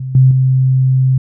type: tone with level steps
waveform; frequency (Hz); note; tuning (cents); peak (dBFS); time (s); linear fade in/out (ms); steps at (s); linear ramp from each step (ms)
sine; 130.7; C3; -1; -19 / -4 / -8; 0-1.18; 5; 0.15 / 0.31; 2
effects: none